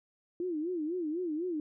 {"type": "tone with vibrato", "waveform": "sine", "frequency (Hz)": 332.2, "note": "E4", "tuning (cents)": 13, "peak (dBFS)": -31, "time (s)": [0.4, 1.6], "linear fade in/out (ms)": 2, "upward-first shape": "sine", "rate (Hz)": 4, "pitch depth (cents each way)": 180, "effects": []}